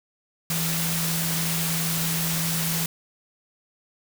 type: tone in noise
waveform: sine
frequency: 164.81 Hz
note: E3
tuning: in tune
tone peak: -27 dBFS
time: 0.5-2.86 s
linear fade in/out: 2 ms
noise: white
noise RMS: -27 dBFS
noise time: 0.5-2.86 s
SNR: -3 dB
effects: none